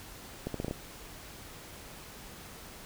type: accelerating click train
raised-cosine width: 2 ms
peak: -20 dBFS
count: 6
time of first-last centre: 0.47-0.711 s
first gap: 73 ms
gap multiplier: 0.79
effects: pink hiss -48 dBFS RMS until 2.85 s